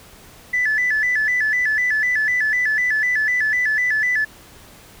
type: tone with vibrato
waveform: sine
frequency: 1856 Hz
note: A#6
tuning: 8 cents flat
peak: -15 dBFS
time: 0.53-4.25 s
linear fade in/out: 10 ms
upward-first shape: square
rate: 4 Hz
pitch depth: 120 cents each way
effects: tanh soft clip ceiling -12 dBFS + pink hiss -45 dBFS RMS until 5 s